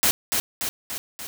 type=noise with echo; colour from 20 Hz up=white; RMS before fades=-19 dBFS; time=0.03-0.11 s; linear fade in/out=0 ms; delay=290 ms; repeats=4; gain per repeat=-4 dB; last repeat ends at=1.27 s; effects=none